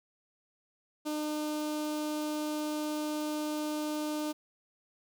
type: tone with notch filter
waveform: sawtooth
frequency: 302.7 Hz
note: D#4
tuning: 48 cents flat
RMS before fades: -34 dBFS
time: 1.05-4.33 s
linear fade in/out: 20 ms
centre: 1900 Hz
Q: 1.3
effects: none